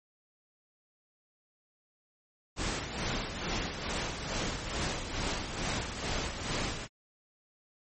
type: noise with tremolo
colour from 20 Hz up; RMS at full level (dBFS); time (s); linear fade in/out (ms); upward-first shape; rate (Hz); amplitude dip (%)
pink; -32; 2.56-6.88; 50; sine; 2.3; 55
effects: MP3 32 kbps